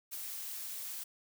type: noise with ADSR envelope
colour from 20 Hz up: blue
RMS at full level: -40 dBFS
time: 0.11-1.04 s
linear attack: 23 ms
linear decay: 16 ms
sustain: -2 dB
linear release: 9 ms
effects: none